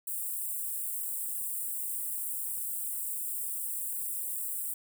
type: high-pass noise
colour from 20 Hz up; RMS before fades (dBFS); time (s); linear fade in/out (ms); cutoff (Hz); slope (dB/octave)
white; -35; 0.07-4.74; 5; 7800; 96
effects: none